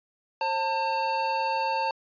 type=tone pair together; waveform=square; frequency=534.4 / 897 Hz; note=C5 / A5; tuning=+36 / +33 cents; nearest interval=major sixth; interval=897 cents; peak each=-33 / -26 dBFS; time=0.41-1.91 s; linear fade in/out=2 ms; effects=resampled to 11025 Hz